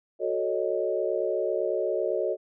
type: chord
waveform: sine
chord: D# half-diminished seventh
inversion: first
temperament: equal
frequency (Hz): 370 / 440 / 554.4 / 622.3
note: F#4 / A4 / C#5 / D#5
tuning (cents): 0 / 0 / 0 / 0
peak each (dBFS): -30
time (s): 0.19-2.37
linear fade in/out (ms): 50
effects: none